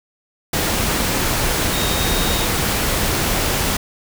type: tone in noise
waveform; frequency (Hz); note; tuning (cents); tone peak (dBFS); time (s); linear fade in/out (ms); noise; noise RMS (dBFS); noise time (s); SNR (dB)
sine; 3732; A#7; +1; -26; 1.73-2.45; 5; pink; -19; 0.53-3.77; -10
effects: none